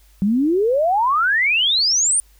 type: exponential sweep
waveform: sine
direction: up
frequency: 188.8 to 9460 Hz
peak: -14 dBFS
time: 0.22-2.2 s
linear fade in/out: 0 ms
effects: added 50 Hz sine -49 dBFS peak until 2.39 s + white hiss -57 dBFS RMS until 2.39 s